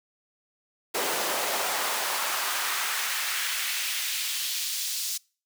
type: noise with high-pass filter sweep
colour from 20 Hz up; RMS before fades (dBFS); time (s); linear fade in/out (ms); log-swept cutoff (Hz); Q
pink; -29; 0.94-5.18; 10; 440 to 5000; 1.2
effects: noise-tail reverb RT60 0.4 s tail -26 dB re dry